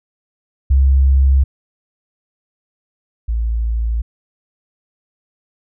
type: tone pair in turn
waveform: sine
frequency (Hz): 67.3 / 56.59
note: C2 / A1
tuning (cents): +49 / +49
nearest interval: minor third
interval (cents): 300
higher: first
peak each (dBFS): -8 / -15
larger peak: first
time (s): 0.7-1.44 / 3.28-4.02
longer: neither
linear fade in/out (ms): 10
effects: none